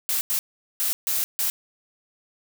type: noise bursts at uneven times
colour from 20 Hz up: blue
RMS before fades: -24 dBFS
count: 5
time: 0.09-0.21 / 0.3-0.39 / 0.8-0.93 / 1.07-1.24 / 1.39-1.5 s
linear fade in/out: 0 ms
effects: none